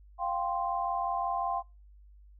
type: chord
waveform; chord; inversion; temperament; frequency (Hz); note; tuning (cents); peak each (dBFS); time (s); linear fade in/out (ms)
sine; F suspended second; none; equal; 698.5 / 784 / 1046.5; F5 / G5 / C6; 0 / 0 / 0; -33; 0.18-1.63; 50
effects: noise-tail reverb RT60 0.3 s tail -26 dB re dry + added 50 Hz sine -52 dBFS peak until 2.39 s